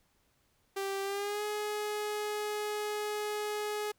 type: tone with pitch glide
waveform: sawtooth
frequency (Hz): 392 to 420.1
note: G4 to G#4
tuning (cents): 0 to +20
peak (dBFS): -29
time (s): 0.76-3.92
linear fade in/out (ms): 10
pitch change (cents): +120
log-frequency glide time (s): 1.03-1.43
effects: pink hiss -72 dBFS RMS until 3.98 s